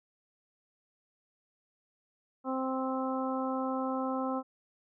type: harmonic tone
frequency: 262 Hz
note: C4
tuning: 2 cents sharp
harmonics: 1 / 2 / 3 / 4 / 5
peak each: -33 / -36 / -38 / -39 / -40 dBFS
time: 2.44-4.43 s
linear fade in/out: 50 ms
effects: none